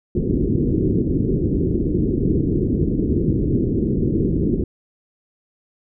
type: low-pass noise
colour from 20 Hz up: white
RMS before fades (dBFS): -19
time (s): 0.15-4.64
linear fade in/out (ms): 5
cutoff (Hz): 390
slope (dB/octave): 48
effects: none